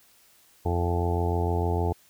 harmonic tone, 86.6 Hz, F2, 14 cents flat, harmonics 1 / 2 / 3 / 4 / 5 / 6 / 7 / 8 / 9 / 10, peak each -25 / -35 / -37 / -33 / -31 / -44 / -43 / -36 / -35 / -35 dBFS, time 0.65-1.93 s, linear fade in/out 10 ms, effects white hiss -59 dBFS RMS until 2.09 s

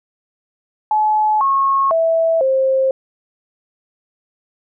sine tone with pitch steps, 856 / 1091 / 656 / 530 Hz, A5 / C#6 / E5 / C5, -48 / -28 / -9 / +22 cents, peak -12 dBFS, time 0.91-2.91 s, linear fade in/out 2 ms, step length 500 ms, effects none

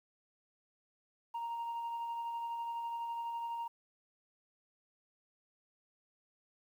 sine tone with tremolo, 932.3 Hz, A#5, in tune, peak -33 dBFS, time 1.34-3.68 s, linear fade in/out 10 ms, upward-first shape sine, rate 12 Hz, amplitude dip 35%, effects tanh soft clip ceiling -35 dBFS + 11-bit

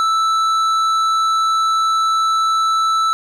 triangle tone with tanh clipping, 1318.5 Hz, E6, in tune, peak -15 dBFS, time 0-3.13 s, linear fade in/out 0 ms, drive 14 dB, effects none

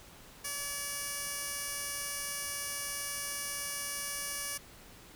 15% pulse tone with band-pass filter, 571 Hz, D5, 49 cents flat, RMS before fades -38 dBFS, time 0.44-4.58 s, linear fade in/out 10 ms, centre 10000 Hz, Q 0.83, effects pink hiss -54 dBFS RMS until 5.15 s

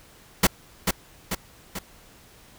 pink noise with echo, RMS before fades -17 dBFS, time 0.43-0.47 s, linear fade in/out 5 ms, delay 440 ms, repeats 3, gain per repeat -5 dB, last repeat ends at 1.79 s, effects pink hiss -52 dBFS RMS until 2.58 s

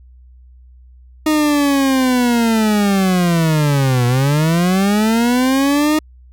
40% pulse linear two-way sweep, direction down then up, 311.1 to 120 to 311.1 Hz, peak -11 dBFS, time 1.26-5.99 s, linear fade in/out 5 ms, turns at 4.06 s, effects added 62 Hz sine -40 dBFS peak until 6.32 s

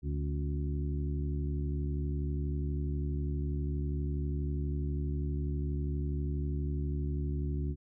harmonic tone with a mistuned harmonic, 72.3 Hz, D2, 27 cents flat, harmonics 1 / 2 / 3 / 4 / 5, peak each -32 / -36 / -45 / -42 / -45 dBFS, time 0.02-7.76 s, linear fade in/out 50 ms, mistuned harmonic 4, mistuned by -50 cents, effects none

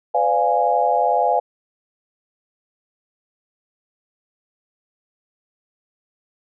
sine chord, B diminished seventh, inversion none, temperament equal with one note detuned, 505.7 / 587.3 / 698.5 / 830.6 Hz, B4 / D5 / F5 / Ab5, +41 / 0 / 0 / 0 cents, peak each -22 / -23 / -19 / -19 dBFS, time 0.14-1.4 s, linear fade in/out 10 ms, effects none

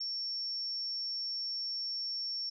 sine tone, 5460 Hz, F8, 40 cents flat, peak -34 dBFS, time 0-2.5 s, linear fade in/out 10 ms, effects none

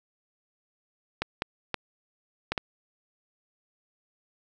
clicks, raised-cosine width 0.3 ms, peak -11 dBFS, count 5, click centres 1.22 / 1.421 / 1.743 / 2.52 / 2.578 s, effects none

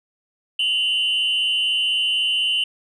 sine tone pair together, 2794 / 3018 Hz, F7 / F#7, 0 / +34 cents, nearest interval minor second, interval 134 cents, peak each -20 / -18 dBFS, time 0.59-2.64 s, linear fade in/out 5 ms, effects tanh soft clip ceiling -14 dBFS

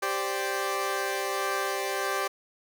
15% pulse chord, G suspended fourth, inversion none, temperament equal, 392 / 523.3 / 587.3 Hz, G4 / C5 / D5, 0 / 0 / 0 cents, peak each -24 / -27 / -27 dBFS, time 0.02-2.28 s, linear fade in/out 10 ms, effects none

